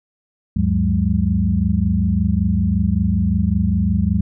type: tone cluster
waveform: sine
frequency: 74.4 / 98 / 180.9 / 206.2 Hz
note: D2 / G2 / F#3 / G#3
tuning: +23 / 0 / -39 / -12 cents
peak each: -20 dBFS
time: 0.56-4.21 s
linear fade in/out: 5 ms
effects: none